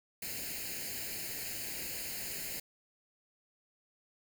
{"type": "noise with comb filter", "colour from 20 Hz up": "white", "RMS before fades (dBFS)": -40, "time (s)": [0.22, 2.6], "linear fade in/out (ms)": 5, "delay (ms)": 0.43, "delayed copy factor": 0.8, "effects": []}